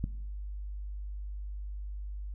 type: click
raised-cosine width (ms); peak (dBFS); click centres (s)
5; -19; 0.041
effects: noise-tail reverb RT60 0.8 s tail -18 dB re dry + added 50 Hz sine -36 dBFS peak until 2.34 s